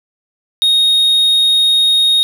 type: tone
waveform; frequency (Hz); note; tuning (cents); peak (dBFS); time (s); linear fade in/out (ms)
triangle; 3729; A#7; 0; -7; 0.62-2.23; 0
effects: none